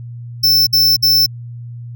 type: tone bursts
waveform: square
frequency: 5320 Hz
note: E8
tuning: 15 cents sharp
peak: -9 dBFS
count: 3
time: 0.43-1.264 s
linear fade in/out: 10 ms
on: 240 ms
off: 57 ms
effects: added 119 Hz sine -27 dBFS peak until 1.95 s